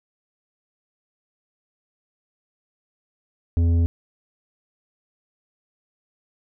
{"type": "tone with tanh clipping", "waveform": "sine", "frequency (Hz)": 84.4, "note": "E2", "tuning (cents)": 41, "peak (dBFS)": -17, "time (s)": [3.57, 3.86], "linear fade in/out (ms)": 0, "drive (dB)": 9, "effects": []}